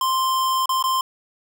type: tone with dropouts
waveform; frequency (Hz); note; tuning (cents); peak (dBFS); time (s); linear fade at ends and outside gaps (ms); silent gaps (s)
square; 1046.5; C6; 0; -19; 0.01-1.01; 2; 0.658-0.692 / 0.826-0.839
effects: none